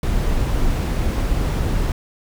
brown noise, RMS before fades -19 dBFS, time 0.03-1.92 s, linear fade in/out 2 ms, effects none

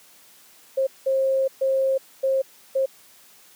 sine tone bursts at uneven times, 534 Hz, C5, 35 cents sharp, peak -18 dBFS, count 5, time 0.77-0.87 / 1.06-1.48 / 1.61-1.98 / 2.23-2.42 / 2.75-2.86 s, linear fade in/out 10 ms, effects white hiss -52 dBFS RMS until 3.55 s + high-pass 150 Hz 12 dB/octave

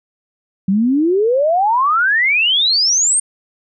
sine exponential sweep, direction up, 185 to 8870 Hz, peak -11 dBFS, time 0.68-3.2 s, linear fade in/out 5 ms, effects none

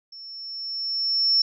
sine tone with level ramp, 5400 Hz, E8, 41 cents sharp, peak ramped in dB -39 to -15 dBFS, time 0.12-1.42 s, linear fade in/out 5 ms, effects none

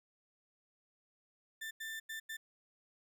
35% pulse tone bursts at uneven times, 1780 Hz, A6, 20 cents sharp, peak -39 dBFS, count 4, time 1.61-1.71 / 1.8-2 / 2.09-2.2 / 2.29-2.37 s, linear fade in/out 10 ms, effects none

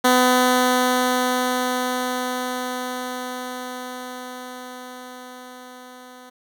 10% pulse tone with level ramp, 251.5 Hz, B3, 32 cents sharp, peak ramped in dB -5 to -33 dBFS, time 0.04-6.3 s, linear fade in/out 10 ms, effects none

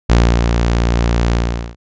sawtooth tone with ADSR envelope, 58.27 Hz, A#1, in tune, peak -3 dBFS, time 0.09-1.76 s, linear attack 14 ms, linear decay 310 ms, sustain -5 dB, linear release 420 ms, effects resampled to 16000 Hz

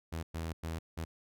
sawtooth tone bursts at uneven times, 81.6 Hz, E2, 17 cents flat, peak -32 dBFS, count 4, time 0.12-0.23 / 0.34-0.53 / 0.63-0.79 / 0.97-1.05 s, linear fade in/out 10 ms, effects none

